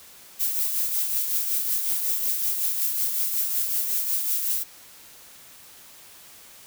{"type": "noise with tremolo", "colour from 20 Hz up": "violet", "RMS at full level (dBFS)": -23, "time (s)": [0.39, 4.64], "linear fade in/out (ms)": 20, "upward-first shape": "triangle", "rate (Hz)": 5.4, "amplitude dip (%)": 50, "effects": ["white hiss -48 dBFS RMS until 6.66 s"]}